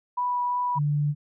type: tone with vibrato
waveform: sine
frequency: 982 Hz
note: B5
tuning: 10 cents flat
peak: -23 dBFS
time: 0.17-0.79 s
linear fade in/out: 10 ms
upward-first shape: triangle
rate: 2.9 Hz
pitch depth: 9 cents each way
type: tone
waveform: sine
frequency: 146.83 Hz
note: D3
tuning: in tune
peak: -21 dBFS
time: 0.75-1.15 s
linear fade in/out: 50 ms
effects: none